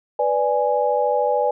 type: chord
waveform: sine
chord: G# diminished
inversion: first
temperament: equal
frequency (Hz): 493.9 / 587.3 / 830.6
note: B4 / D5 / G#5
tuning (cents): 0 / 0 / 0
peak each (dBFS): -21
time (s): 0.19-1.51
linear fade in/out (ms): 5
effects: none